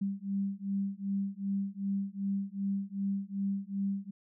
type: beating tone pair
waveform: sine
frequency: 196 / 198.6 Hz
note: G3 / G3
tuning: 0 / +23 cents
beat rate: 2.6 Hz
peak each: -34 / -34 dBFS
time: 0.01-4.11 s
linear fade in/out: 10 ms
effects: none

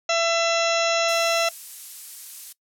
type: harmonic tone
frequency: 670 Hz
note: E5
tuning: 28 cents sharp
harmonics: 1 / 2 / 3 / 4 / 5 / 6 / 8 / 9 / 10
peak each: -22 / -27 / -31 / -27 / -33 / -30 / -30 / -35 / -34 dBFS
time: 0.09-1.49 s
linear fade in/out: 5 ms
type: noise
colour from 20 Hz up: violet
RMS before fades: -33 dBFS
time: 1.08-2.53 s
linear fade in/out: 10 ms
effects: noise-tail reverb RT60 0.1 s tail -21 dB re dry + low-pass 11000 Hz 12 dB/octave

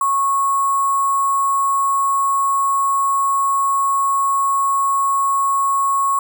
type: tone with sample-and-hold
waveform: sine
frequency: 1100 Hz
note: C#6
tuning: 14 cents flat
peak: -14 dBFS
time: 0.01-6.19 s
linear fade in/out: 2 ms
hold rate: 8820 Hz
effects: none

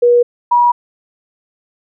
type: tone pair in turn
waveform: sine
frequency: 482 / 964 Hz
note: B4 / B5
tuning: -42 / -42 cents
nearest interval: octave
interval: 1200 cents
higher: second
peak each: -6 / -7 dBFS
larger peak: first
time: 0.02-0.23 / 0.51-0.72 s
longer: neither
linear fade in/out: 10 ms
effects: none

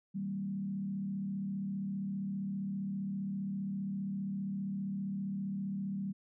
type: tone with frequency modulation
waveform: sine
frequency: 194.9 Hz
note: G3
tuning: 10 cents flat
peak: -34 dBFS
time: 0.14-6.13 s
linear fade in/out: 20 ms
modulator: 35.1 Hz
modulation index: 0.63
effects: none

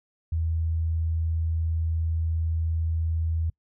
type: tone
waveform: sine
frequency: 81.4 Hz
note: E2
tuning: 21 cents flat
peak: -23 dBFS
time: 0.32-3.5 s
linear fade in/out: 5 ms
effects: noise-tail reverb RT60 0.1 s tail -26 dB re dry

